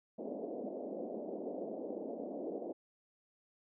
white band-pass noise, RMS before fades -42 dBFS, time 0.18-2.73 s, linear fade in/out 10 ms, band 210 to 640 Hz, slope 48 dB/octave, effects none

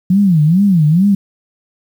sine tone with vibrato, 174.6 Hz, F3, in tune, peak -7 dBFS, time 0.1-1.15 s, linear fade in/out 5 ms, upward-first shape sine, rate 2.3 Hz, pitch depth 270 cents each way, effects 7-bit

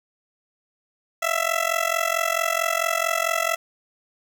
15% pulse tone with amplitude modulation, 664 Hz, E5, 12 cents sharp, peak -11 dBFS, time 1.22-3.56 s, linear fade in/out 10 ms, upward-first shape sine, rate 44.5 Hz, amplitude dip 90%, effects none

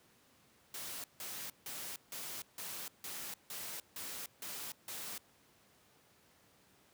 white noise bursts, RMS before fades -44 dBFS, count 10, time 0.74-5.18 s, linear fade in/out 2 ms, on 300 ms, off 160 ms, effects pink hiss -67 dBFS RMS until 6.93 s + high-pass 100 Hz 12 dB/octave

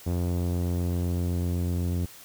sawtooth tone with low-pass filter sweep, 87.9 Hz, F2, 12 cents sharp, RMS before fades -27 dBFS, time 0.06-2.06 s, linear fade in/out 10 ms, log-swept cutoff 560 to 330 Hz, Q 0.74, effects white hiss -48 dBFS RMS until 2.24 s

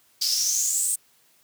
pink noise with high-pass filter sweep, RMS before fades -24 dBFS, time 0.21-0.96 s, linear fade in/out 10 ms, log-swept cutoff 4800 to 8700 Hz, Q 7.6, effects white hiss -61 dBFS RMS until 1.43 s + high-pass 60 Hz 12 dB/octave

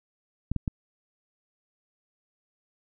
clicks, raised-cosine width 5 ms, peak -15 dBFS, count 3, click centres 0.516 / 0.563 / 0.678 s, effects none

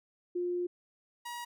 sine / sawtooth tone pair in turn, 354.1 / 956.3 Hz, F4 / A#5, +24 / +44 cents, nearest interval octave + perfect fourth, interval 1720 cents, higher second, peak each -30 / -35 dBFS, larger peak first, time 0.35-0.67 / 1.25-1.45 s, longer first, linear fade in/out 10 ms, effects none

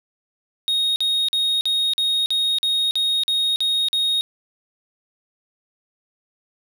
triangle tone bursts, 3734 Hz, A#7, 2 cents sharp, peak -16 dBFS, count 11, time 0.68-4.21 s, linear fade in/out 0 ms, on 280 ms, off 45 ms, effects none

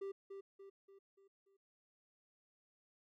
triangle tone with echo, 392.7 Hz, G4, 3 cents sharp, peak -39 dBFS, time 0.01-0.12 s, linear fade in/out 10 ms, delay 290 ms, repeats 5, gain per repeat -6 dB, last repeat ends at 1.57 s, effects none

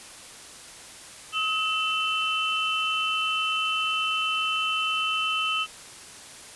sine tone cluster, 1278 / 2677 / 3049 Hz, D#6 / E7 / G7, +46 / +26 / -49 cents, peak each -28 dBFS, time 1.32-5.67 s, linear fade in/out 50 ms, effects white hiss -44 dBFS RMS until 6.55 s + resampled to 24000 Hz

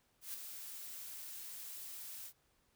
blue noise with ADSR envelope, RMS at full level -42 dBFS, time 0.21-2.33 s, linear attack 130 ms, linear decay 4 ms, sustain -6 dB, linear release 70 ms, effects pink hiss -75 dBFS RMS until 2.75 s

